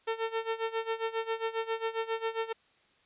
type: tone with tremolo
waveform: sawtooth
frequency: 450 Hz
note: A4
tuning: 39 cents sharp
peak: -24 dBFS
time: 0.07-2.53 s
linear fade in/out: 10 ms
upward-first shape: sine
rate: 7.4 Hz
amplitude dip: 85%
effects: white hiss -66 dBFS RMS until 3.05 s + resampled to 8000 Hz